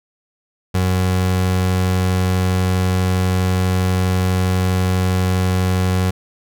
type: tone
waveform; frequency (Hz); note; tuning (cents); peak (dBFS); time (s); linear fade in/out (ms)
30% pulse; 92.3; F#2; -4; -12; 0.74-6.11; 10
effects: none